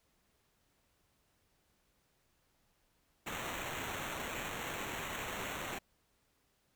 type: noise with sample-and-hold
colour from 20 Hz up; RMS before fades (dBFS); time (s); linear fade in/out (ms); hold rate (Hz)
white; -41; 3.26-5.79; 10; 4900
effects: pink hiss -75 dBFS RMS until 6.75 s